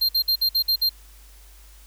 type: tone bursts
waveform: square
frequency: 4186 Hz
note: C8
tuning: in tune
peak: -18 dBFS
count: 7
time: 0.01-0.894 s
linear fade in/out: 10 ms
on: 80 ms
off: 54 ms
effects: added 50 Hz sine -46 dBFS peak until 1.86 s + white hiss -53 dBFS RMS until 1.86 s